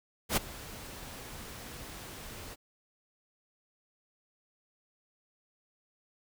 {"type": "noise with ADSR envelope", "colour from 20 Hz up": "pink", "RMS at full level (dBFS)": -25, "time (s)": [0.29, 2.56], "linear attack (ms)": 78, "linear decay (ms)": 15, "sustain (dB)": -20, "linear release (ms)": 33, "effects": []}